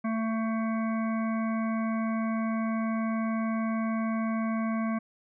harmonic tone, 223.3 Hz, A3, 26 cents sharp, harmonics 1 / 3 / 5 / 7 / 9 / 10, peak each -27 / -37 / -37 / -44 / -48 / -45 dBFS, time 0.04-4.99 s, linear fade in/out 10 ms, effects none

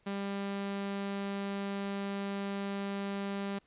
sawtooth tone, 198.7 Hz, G3, 24 cents sharp, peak -30 dBFS, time 0.06-3.59 s, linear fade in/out 10 ms, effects pink hiss -69 dBFS RMS until 3.66 s + resampled to 8000 Hz

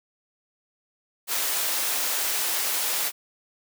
white high-pass noise, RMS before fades -26 dBFS, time 1.27-3.12 s, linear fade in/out 50 ms, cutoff 420 Hz, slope 12 dB/octave, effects none

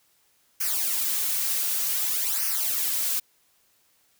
blue noise with flanger, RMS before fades -26 dBFS, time 0.6-3.2 s, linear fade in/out 10 ms, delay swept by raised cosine 0.26 to 4.06 ms, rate 0.54 Hz, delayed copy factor -0.75, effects white hiss -65 dBFS RMS until 4.19 s

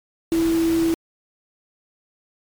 sine tone in noise, 329.6 Hz, E4, in tune, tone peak -16 dBFS, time 0.32-0.94 s, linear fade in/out 0 ms, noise pink, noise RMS -32 dBFS, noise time 0.32-0.94 s, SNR +13 dB, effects MP3 96 kbps

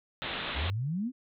white low-pass noise, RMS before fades -36 dBFS, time 0.22-0.7 s, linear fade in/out 0 ms, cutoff 3900 Hz, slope 96 dB/octave
sine exponential sweep, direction up, 63.1 to 270 Hz, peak -29 dBFS, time 0.54-1.12 s, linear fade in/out 50 ms
effects none

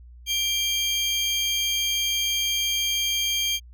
30% pulse tone pair together, 2349 / 3203 Hz, D7 / G7, 0 / +37 cents, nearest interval perfect fourth, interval 537 cents, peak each -28 / -20 dBFS, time 0.26-3.6 s, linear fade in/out 50 ms, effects added 60 Hz sine -43 dBFS peak until 3.73 s

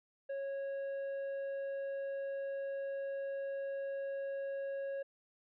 triangle tone with tanh clipping, 550 Hz, C#5, 14 cents flat, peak -38 dBFS, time 0.29-5.03 s, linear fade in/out 10 ms, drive 10 dB, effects none

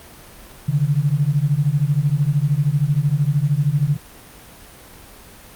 sine beating tone pair, 138.3 / 151.3 Hz, C#3 / D#3, -4 / -48 cents, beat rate 13 Hz, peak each -18 dBFS, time 0.68-3.97 s, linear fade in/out 10 ms, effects pink hiss -42 dBFS RMS until 5.55 s + Opus 32 kbps

